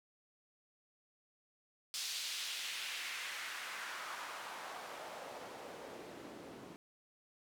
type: noise with band-pass filter sweep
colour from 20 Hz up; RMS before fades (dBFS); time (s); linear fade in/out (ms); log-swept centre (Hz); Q
white; -45; 1.94-6.76; 0; 4400 to 260; 1.4
effects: none